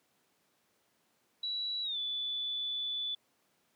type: tone with pitch glide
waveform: sine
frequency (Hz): 3922 to 3474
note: B7 to A7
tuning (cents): -13 to -23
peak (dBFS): -33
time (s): 1.43-3.15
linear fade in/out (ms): 5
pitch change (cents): -210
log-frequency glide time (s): 1.83-1.98
effects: pink hiss -73 dBFS RMS until 3.75 s + high-pass 200 Hz 12 dB/octave

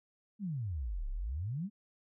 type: exponential two-way sweep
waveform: sine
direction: down then up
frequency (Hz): 220 to 31.61 to 220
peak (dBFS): -34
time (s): 0.39-1.7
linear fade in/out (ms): 50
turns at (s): 1.09
effects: none

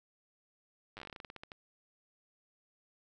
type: slowing click train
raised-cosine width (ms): 0.3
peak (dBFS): -30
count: 17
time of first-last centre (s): 0.97-1.518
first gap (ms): 9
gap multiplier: 1.16
effects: none

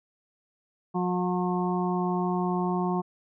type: harmonic tone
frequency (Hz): 180.2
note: F#3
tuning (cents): -45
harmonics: 1 / 2 / 4 / 5 / 6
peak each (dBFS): -27 / -30 / -33 / -34 / -35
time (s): 0.94-3.02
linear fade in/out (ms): 20
effects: none

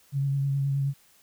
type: tone with vibrato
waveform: sine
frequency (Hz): 138.59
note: C#3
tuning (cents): 0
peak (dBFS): -23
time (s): 0.12-0.94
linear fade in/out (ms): 50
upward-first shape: sine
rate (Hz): 9.5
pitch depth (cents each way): 21
effects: white hiss -60 dBFS RMS until 1.22 s

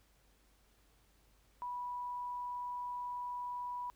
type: tone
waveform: sine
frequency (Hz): 981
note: B5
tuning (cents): -12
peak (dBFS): -38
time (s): 1.62-3.9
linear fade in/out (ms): 0
effects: added 50 Hz sine -69 dBFS peak until 3.95 s + pink hiss -71 dBFS RMS until 3.95 s

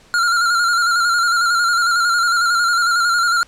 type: tone with vibrato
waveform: square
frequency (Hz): 1396.9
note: F6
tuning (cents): 0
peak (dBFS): -14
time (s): 0.14-3.43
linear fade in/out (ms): 0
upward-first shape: square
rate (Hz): 11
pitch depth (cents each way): 40
effects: pink hiss -49 dBFS RMS until 3.47 s + low-pass 8000 Hz 12 dB/octave

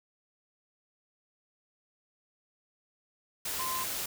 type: tone in noise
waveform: sine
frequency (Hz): 1036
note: C6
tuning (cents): -17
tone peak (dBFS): -34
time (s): 3.59-3.84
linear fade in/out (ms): 5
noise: white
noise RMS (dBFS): -35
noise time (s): 3.45-4.06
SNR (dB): -2
effects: none

